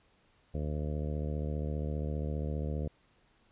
harmonic tone, 75 Hz, D2, 37 cents sharp, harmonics 1 / 2 / 3 / 4 / 5 / 6 / 7 / 8 / 9, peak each -34 / -37 / -42 / -46 / -48 / -45 / -45 / -52 / -53 dBFS, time 0.54-2.88 s, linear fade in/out 5 ms, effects pink hiss -68 dBFS RMS until 3.51 s + resampled to 8000 Hz

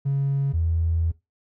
triangle tone pair in turn, 138.59 / 82.41 Hz, C#3 / E2, 0 / 0 cents, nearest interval major sixth, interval 900 cents, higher first, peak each -16 dBFS, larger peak neither, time 0.05-0.53 / 0.53-1.12 s, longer second, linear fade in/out 20 ms, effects noise-tail reverb RT60 0.2 s tail -19 dB re dry + tanh soft clip ceiling -17 dBFS

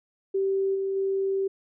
sine tone with level steps, 388.3 Hz, G4, 16 cents flat, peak -22 / -25 / -23 dBFS, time 0.34-1.48 s, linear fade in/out 10 ms, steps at 0.74 / 0.95 s, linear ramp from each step 20 ms, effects none

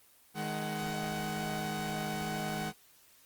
sawtooth tone cluster, 156 / 208.7 / 749 Hz, D#3 / G#3 / F#5, +5 / +9 / +21 cents, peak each -35 / -34 / -34 dBFS, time 0.34-2.73 s, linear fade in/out 50 ms, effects white hiss -62 dBFS RMS until 3.25 s + Opus 24 kbps

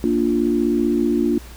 sine chord, Bb major, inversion none, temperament equal, 233.1 / 293.7 / 349.2 Hz, Bb3 / D4 / F4, 0 / 0 / 0 cents, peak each -20 dBFS, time 0.04-1.38 s, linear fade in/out 0 ms, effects added 60 Hz sine -37 dBFS peak until 1.56 s + pink hiss -43 dBFS RMS until 1.56 s

